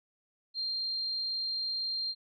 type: tone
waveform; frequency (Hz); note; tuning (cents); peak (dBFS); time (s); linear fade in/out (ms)
sine; 4186; C8; 0; -31; 0.54-2.15; 50
effects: none